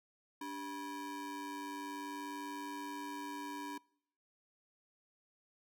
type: ring-modulated tone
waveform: square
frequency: 340.6 Hz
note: F4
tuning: 43 cents flat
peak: -39 dBFS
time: 0.41-3.78 s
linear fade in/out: 5 ms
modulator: 631 Hz
effects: noise-tail reverb RT60 0.7 s tail -26 dB re dry